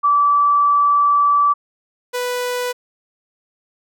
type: tone pair in turn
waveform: sine / sawtooth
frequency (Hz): 1157 / 493.8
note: D6 / B4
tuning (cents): -26 / 0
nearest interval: octave + minor third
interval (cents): 1474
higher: first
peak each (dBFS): -11 / -16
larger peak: first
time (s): 0.03-1.54 / 2.13-2.73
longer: first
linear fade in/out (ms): 20
effects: none